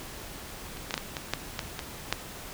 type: clicks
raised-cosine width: 0.2 ms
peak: -25 / -14 / -9 / -13 / -15 / -9 / -12 / -15 / -7 dBFS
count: 9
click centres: 0.771 / 0.908 / 0.941 / 0.978 / 1.168 / 1.336 / 1.592 / 1.792 / 2.126 s
effects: pink hiss -42 dBFS RMS until 2.53 s